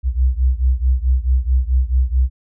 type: beating tone pair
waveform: sine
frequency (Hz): 61.9 / 66.5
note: B1 / C2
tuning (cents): +5 / +29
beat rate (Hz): 4.6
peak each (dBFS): -15 / -17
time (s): 0.03-2.3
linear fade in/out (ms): 50
effects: none